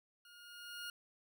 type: tone with level ramp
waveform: 20% pulse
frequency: 1427 Hz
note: F6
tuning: 37 cents sharp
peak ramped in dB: -54 to -37 dBFS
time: 0.25-0.9 s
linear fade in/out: 2 ms
effects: none